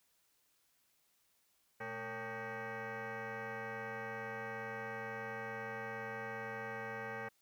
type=tone with frequency modulation; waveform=sine; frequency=554.4 Hz; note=C#5; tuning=in tune; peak=-39 dBFS; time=1.8-7.29 s; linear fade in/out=10 ms; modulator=337 Hz; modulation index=4.5; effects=tanh soft clip ceiling -37 dBFS + white hiss -75 dBFS RMS until 7.41 s